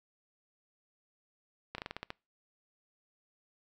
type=slowing click train; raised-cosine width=0.3 ms; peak=-22 dBFS; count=8; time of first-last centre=1.75-2.104 s; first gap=32 ms; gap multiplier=1.15; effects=noise-tail reverb RT60 0.3 s tail -26 dB re dry